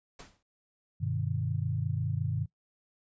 pink noise with exponential decay, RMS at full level -43 dBFS, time 0.19-0.43 s, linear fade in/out 5 ms, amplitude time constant 52 ms
sine chord, G augmented, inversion none, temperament equal with one note detuned, 98 / 123.47 / 152.27 Hz, G2 / B2 / D#3, 0 / 0 / -37 cents, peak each -33 dBFS, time 1-2.46 s, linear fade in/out 20 ms
effects noise-tail reverb RT60 0.1 s tail -18 dB re dry + resampled to 16000 Hz

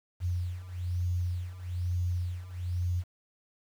sine beating tone pair, 88 / 89.1 Hz, F2 / F2, +14 / +35 cents, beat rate 1.1 Hz, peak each -34 / -31 dBFS, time 0.2-3.04 s, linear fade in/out 50 ms, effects 9-bit

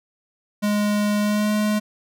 square tone with pitch glide, 207.7 to 211.1 Hz, G#3 to G#3, 0 to +29 cents, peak -19 dBFS, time 0.62-1.8 s, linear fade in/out 20 ms, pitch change +29 cents, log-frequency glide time 1.2-1.52 s, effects none

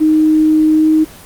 sine tone with pitch glide, 311.1 to 313.1 Hz, D#4 to D#4, 0 to +11 cents, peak -7 dBFS, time 0-1.05 s, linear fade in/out 20 ms, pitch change +11 cents, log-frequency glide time 0.75-0.88 s, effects pink hiss -36 dBFS RMS until 1.25 s + Opus 24 kbps

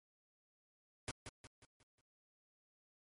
pink noise with echo, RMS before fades -42 dBFS, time 1.08-1.11 s, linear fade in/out 0 ms, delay 180 ms, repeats 5, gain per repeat -7 dB, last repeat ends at 2.01 s, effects MP3 48 kbps

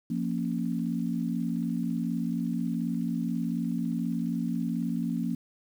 sine chord, Bb minor, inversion second, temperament equal, 174.61 / 233.1 / 277.2 Hz, F3 / Bb3 / Db4, 0 / 0 / 0 cents, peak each -31 / -30 / -34 dBFS, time 0.1-5.35 s, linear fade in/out 5 ms, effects 9-bit

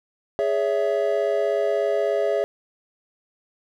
triangle chord, C# minor, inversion second, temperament equal with one note detuned, 415.3 / 562.8 / 659.3 Hz, G#4 / C#5 / E5, 0 / +26 / 0 cents, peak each -22 dBFS, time 0.39-2.44 s, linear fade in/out 0 ms, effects none

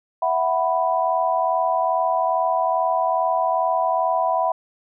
sine chord, E suspended second, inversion none, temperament just, 659.3 / 741.7 / 988.9 Hz, E5 / F#5 / B5, 0 / +4 / +2 cents, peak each -22 dBFS, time 0.22-4.52 s, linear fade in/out 5 ms, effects none

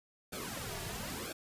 pink noise with flanger, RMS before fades -41 dBFS, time 0.32-1.33 s, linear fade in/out 10 ms, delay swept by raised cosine 1 to 3.9 ms, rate 1 Hz, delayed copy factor -0.95, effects resampled to 32000 Hz

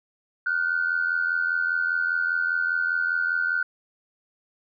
sine tone pair together, 1429 / 1514 Hz, F6 / F#6, +39 / +39 cents, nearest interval minor second, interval 100 cents, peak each -24 / -24 dBFS, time 0.46-3.63 s, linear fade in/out 5 ms, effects tanh soft clip ceiling -14 dBFS

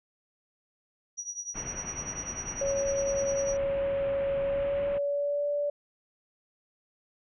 sine tone with tremolo, 5800 Hz, F#8, 35 cents flat, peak -31 dBFS, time 1.17-3.57 s, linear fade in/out 20 ms, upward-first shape triangle, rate 10 Hz, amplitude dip 90%
pink low-pass noise, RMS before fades -41 dBFS, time 1.54-4.99 s, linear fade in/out 20 ms, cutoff 2900 Hz, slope 48 dB/octave
sine tone with pitch glide, 554.4 to 580.3 Hz, C#5 to D5, 0 to -21 cents, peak -26 dBFS, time 2.61-5.7 s, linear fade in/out 5 ms, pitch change +79 cents, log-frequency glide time 4.42-5.47 s
effects none

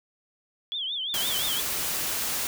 sine tone with vibrato, 3319 Hz, G#7, 2 cents flat, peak -28 dBFS, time 0.72-1.6 s, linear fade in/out 0 ms, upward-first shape triangle, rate 5.8 Hz, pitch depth 180 cents each way
white noise, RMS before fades -29 dBFS, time 1.14-2.47 s, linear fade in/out 0 ms
effects none

